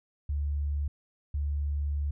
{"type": "tone pair in turn", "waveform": "sine", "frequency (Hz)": [72.4, 72.4], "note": ["D2", "D2"], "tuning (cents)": [-24, -24], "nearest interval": "unison", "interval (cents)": 0, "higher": "neither", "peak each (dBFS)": -27, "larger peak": "neither", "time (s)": [[0.29, 0.88], [1.34, 2.11]], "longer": "second", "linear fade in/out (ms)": 5, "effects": []}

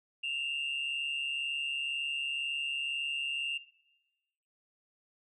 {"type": "tone pair together", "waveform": "sine", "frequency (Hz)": [2652, 2794], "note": ["E7", "F7"], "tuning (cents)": [10, 0], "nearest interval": "minor second", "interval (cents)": 90, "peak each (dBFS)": [-37, -32], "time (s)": [0.23, 3.58], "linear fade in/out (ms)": 10, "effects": ["noise-tail reverb RT60 1.0 s tail -18 dB re dry", "tanh soft clip ceiling -28 dBFS"]}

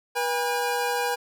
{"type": "tone pair together", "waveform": "25% pulse", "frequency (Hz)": [484.2, 809], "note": ["B4", "G#5"], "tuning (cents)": [-34, -46], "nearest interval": "major sixth", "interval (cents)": 888, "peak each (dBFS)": -23, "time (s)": [0.15, 1.16], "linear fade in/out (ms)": 20, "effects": []}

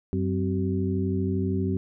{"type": "harmonic tone with a mistuned harmonic", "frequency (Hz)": 94.8, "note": "F#2", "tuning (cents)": 43, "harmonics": [1, 2, 3, 4], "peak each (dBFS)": [-27, -28, -30, -31], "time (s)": [0.13, 1.77], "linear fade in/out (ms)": 0, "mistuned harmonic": 3, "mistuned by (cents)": -140, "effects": []}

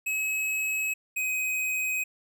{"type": "tone pair in turn", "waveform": "square", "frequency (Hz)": [2565, 2519], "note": ["E7", "D#7"], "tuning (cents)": [-48, 21], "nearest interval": "unison", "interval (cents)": 31, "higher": "first", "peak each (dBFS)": -27, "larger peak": "neither", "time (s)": [[0.06, 0.94], [1.16, 2.04]], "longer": "neither", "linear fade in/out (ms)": 10, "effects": []}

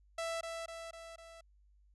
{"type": "tone with echo", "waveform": "sawtooth", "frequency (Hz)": 662, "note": "E5", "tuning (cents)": 7, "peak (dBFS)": -32, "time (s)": [0.18, 0.41], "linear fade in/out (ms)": 5, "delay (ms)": 250, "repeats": 4, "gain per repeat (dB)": -4, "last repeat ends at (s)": 1.41, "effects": ["added 50 Hz sine -63 dBFS peak until 1.94 s", "resampled to 24000 Hz"]}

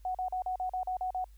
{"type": "tone bursts", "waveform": "sine", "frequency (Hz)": 740, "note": "F#5", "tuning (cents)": 0, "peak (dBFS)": -30, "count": 9, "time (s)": [0.05, 1.243], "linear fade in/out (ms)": 2, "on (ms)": 97, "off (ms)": 40, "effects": ["added 50 Hz sine -51 dBFS peak until 1.37 s", "white hiss -70 dBFS RMS until 1.37 s"]}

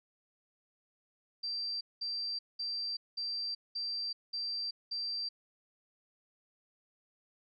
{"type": "tone bursts", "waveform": "sine", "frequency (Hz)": 4699, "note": "D8", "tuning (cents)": 0, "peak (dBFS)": -34, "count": 7, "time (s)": [1.43, 5.29], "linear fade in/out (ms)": 10, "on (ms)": 380, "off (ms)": 200, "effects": []}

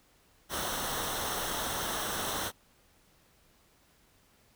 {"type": "noise with comb filter", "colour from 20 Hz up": "pink", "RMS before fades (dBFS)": -34, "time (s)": [0.49, 2.52], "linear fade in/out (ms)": 50, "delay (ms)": 0.42, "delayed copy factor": -0.65, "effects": ["pink hiss -65 dBFS RMS until 4.55 s"]}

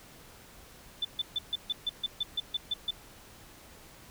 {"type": "tone bursts", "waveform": "sine", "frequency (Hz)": 3520, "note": "A7", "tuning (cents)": 0, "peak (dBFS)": -27, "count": 12, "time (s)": [1.02, 2.908], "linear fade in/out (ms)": 5, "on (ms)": 29, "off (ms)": 140, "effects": ["pink hiss -53 dBFS RMS until 4.1 s"]}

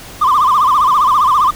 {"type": "tone with vibrato", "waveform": "triangle", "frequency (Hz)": 1111, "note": "C#6", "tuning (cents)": 4, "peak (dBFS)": -5, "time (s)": [0.21, 1.51], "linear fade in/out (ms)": 10, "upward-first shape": "sine", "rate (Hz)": 15, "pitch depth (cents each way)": 180, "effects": ["tanh soft clip ceiling -4 dBFS", "pink hiss -33 dBFS RMS until 1.55 s"]}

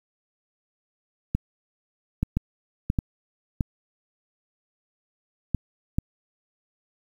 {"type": "clicks", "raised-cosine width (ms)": 5, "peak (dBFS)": -10, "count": 8, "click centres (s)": [1.35, 2.23, 2.37, 2.901, 2.988, 3.608, 5.547, 5.985], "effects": ["8-bit"]}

